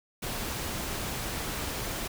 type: noise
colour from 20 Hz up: pink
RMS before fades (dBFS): -34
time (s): 0.22-2.08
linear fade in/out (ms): 10
effects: none